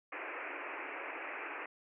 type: band-pass noise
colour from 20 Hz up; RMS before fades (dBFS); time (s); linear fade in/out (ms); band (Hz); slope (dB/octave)
white; -43; 0.12-1.66; 5; 280 to 2600; 96
effects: none